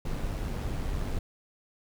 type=noise with amplitude modulation; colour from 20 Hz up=brown; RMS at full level=-30 dBFS; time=0.05-1.19 s; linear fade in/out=5 ms; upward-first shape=sine; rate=97.8 Hz; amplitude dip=35%; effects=none